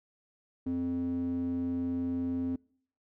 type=tone with band-pass filter; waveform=square; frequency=87 Hz; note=F2; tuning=6 cents flat; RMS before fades=-32 dBFS; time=0.66-2.56 s; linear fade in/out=5 ms; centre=270 Hz; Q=4.5; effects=noise-tail reverb RT60 0.6 s tail -26 dB re dry